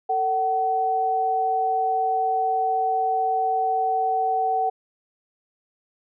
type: tone pair together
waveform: sine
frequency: 447.7 / 756 Hz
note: A4 / F#5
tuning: +30 / +37 cents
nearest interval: major sixth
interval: 907 cents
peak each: -28 / -20 dBFS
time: 0.09-4.7 s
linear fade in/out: 10 ms
effects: none